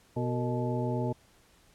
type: harmonic tone with a mistuned harmonic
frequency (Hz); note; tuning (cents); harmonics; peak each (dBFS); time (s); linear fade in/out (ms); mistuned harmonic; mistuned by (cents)
123.47; B2; 0; 1 / 2 / 3 / 4 / 5 / 7; -31 / -34 / -36 / -37 / -38 / -39; 0.16-1.13; 10; 4; -130
effects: pink hiss -62 dBFS RMS until 1.74 s + low-pass 12000 Hz 12 dB/octave